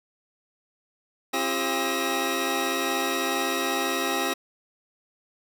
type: tone cluster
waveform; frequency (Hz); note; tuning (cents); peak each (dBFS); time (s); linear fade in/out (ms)
20% pulse; 267.5 / 343.9 / 400 / 1292 / 1897; C4 / F4 / G4 / E6 / A#6; +38 / -27 / +35 / -35 / +30; -26; 1.33-4.34; 10
effects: none